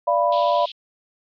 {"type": "chord", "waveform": "sine", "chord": "B diminished", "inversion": "first", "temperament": "equal with one note detuned", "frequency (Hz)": [587.3, 686.9, 987.8], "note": ["D5", "F5", "B5"], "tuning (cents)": [0, -29, 0], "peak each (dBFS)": -20, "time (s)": [0.07, 0.66], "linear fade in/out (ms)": 10}
{"type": "band-pass noise", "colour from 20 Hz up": "white", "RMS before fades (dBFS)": -36, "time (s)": [0.32, 0.72], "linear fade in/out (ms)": 5, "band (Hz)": [2900, 4000], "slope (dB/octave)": 48}
{"effects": ["MP3 96 kbps"]}